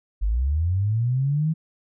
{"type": "linear sweep", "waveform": "sine", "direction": "up", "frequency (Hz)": [46.25, 162.4], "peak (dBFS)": -19, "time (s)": [0.21, 1.54], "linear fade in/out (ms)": 20, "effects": []}